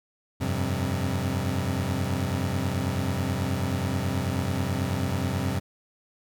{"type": "chord", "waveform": "25% pulse", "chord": "F suspended second", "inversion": "none", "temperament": "equal with one note detuned", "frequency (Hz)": [88.73, 98, 130.81], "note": ["F2", "G2", "C3"], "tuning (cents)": [28, 0, 0], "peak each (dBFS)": -26, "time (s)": [0.4, 5.6], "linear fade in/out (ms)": 20, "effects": []}